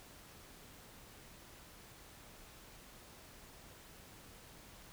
silence, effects pink hiss -57 dBFS RMS until 4.92 s

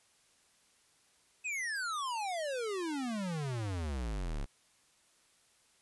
square exponential sweep, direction down, 2600 to 32.34 Hz, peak -35 dBFS, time 1.44-4.46 s, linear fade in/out 20 ms, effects white hiss -68 dBFS RMS until 5.81 s + resampled to 24000 Hz

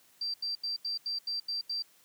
sine tone bursts, 4700 Hz, D8, 1 cent sharp, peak -31 dBFS, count 8, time 0.21-1.824 s, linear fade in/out 5 ms, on 130 ms, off 82 ms, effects white hiss -63 dBFS RMS until 2.04 s + high-pass 80 Hz 12 dB/octave

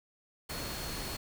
sine tone in noise, 4325 Hz, C#8, 43 cents flat, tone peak -45 dBFS, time 0.49-1.17 s, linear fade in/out 10 ms, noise pink, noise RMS -39 dBFS, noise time 0.49-1.17 s, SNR -9 dB, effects none

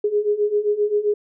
sine beating tone pair, 411.4 / 419 Hz, G#4 / G#4, -16 / +15 cents, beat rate 7.6 Hz, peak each -22 / -19 dBFS, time 0.04-1.14 s, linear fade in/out 5 ms, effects none

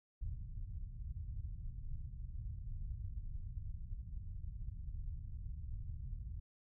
pink low-pass noise, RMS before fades -44 dBFS, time 0.21-6.4 s, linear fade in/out 10 ms, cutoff 110 Hz, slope 24 dB/octave, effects none

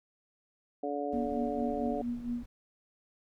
harmonic tone, 143.8 Hz, D3, 36 cents flat, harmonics 2 / 3 / 4 / 5, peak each -37 / -37 / -37 / -37 dBFS, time 0.83-2.02 s, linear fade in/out 5 ms
brown noise, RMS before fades -49 dBFS, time 1.12-2.46 s, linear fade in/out 5 ms
sine tone with tremolo, 240 Hz, B3, 49 cents flat, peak -30 dBFS, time 1.13-2.43 s, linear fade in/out 5 ms, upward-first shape sine, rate 4.4 Hz, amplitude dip 70%
effects none

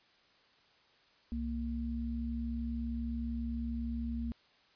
sine tone pair together, 65.24 / 232.5 Hz, C2 / A#3, -4 / -4 cents, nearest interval octave + minor seventh, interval 2200 cents, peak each -37 / -36 dBFS, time 1.32-4.32 s, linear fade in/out 0 ms, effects white hiss -66 dBFS RMS until 4.75 s + resampled to 11025 Hz

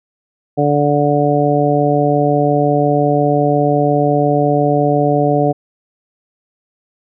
harmonic tone, 145.7 Hz, D3, 13 cents flat, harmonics 1 / 2 / 3 / 4 / 5, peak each -17 / -17 / -17 / -17 / -17 dBFS, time 0.57-5.53 s, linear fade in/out 20 ms, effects none

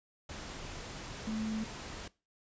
sine tone in noise, 218.5 Hz, A3, 12 cents flat, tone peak -33 dBFS, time 1.27-1.64 s, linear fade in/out 5 ms, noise pink, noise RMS -44 dBFS, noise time 0.29-2.08 s, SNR +8 dB, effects noise-tail reverb RT60 0.3 s tail -21 dB re dry + resampled to 16000 Hz

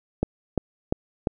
click train, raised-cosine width 2 ms, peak -8 dBFS, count 4, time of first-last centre 0.23-1.272 s, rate 2.88 Hz, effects none

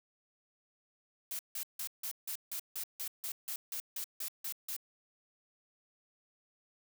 blue noise bursts, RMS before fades -39 dBFS, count 15, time 1.31-4.765 s, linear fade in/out 2 ms, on 81 ms, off 160 ms, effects none

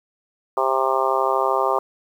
harmonic tone, 132.7 Hz, C3, 25 cents sharp, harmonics 3 / 4 / 5 / 6 / 7 / 8 / 9, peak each -25 / -25 / -25 / -25 / -25 / -25 / -25 dBFS, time 0.57-1.79 s, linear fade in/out 2 ms, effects 8-bit

